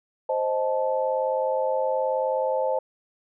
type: chord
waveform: sine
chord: A diminished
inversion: first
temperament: equal with one note detuned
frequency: 523.3 / 622.3 / 872.4 Hz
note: C5 / Eb5 / A5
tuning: 0 / 0 / -15 cents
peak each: -24 / -28 / -28 dBFS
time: 0.29-2.79 s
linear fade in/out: 5 ms
effects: none